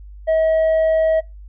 sine tone with tanh clipping, 640 Hz, D#5, 49 cents sharp, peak -14 dBFS, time 0.27-1.21 s, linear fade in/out 20 ms, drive 3 dB, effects noise-tail reverb RT60 0.2 s tail -21 dB re dry + added 50 Hz sine -35 dBFS peak until 1.48 s

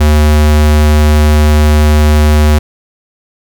square tone, 75.5 Hz, D2, 48 cents sharp, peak -5 dBFS, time 0-2.59 s, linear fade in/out 10 ms, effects none

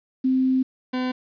sine / 40% pulse tone pair in turn, 260.2 / 254 Hz, C4 / B3, -9 / +49 cents, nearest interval unison, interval 42 cents, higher first, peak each -17 / -22 dBFS, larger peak first, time 0.24-0.63 / 0.93-1.12 s, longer first, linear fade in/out 10 ms, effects resampled to 11025 Hz + 9-bit

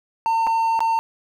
triangle tone with dropouts, 906 Hz, A#5, 50 cents flat, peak -15 dBFS, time 0.26-0.99 s, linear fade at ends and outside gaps 0 ms, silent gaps 0.468-0.472 / 0.792-0.805 s, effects none

